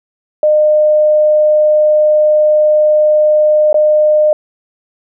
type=tone with dropouts; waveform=sine; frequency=608 Hz; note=D#5; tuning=40 cents flat; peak=-6 dBFS; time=0.43-4.33 s; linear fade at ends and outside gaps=2 ms; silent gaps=3.729-3.743 s; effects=none